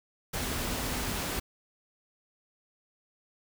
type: tone in noise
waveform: sine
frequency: 246.9 Hz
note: B3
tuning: in tune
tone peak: -42 dBFS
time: 0.41-1.14 s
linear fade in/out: 10 ms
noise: pink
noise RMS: -33 dBFS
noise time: 0.33-1.4 s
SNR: -12 dB
effects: none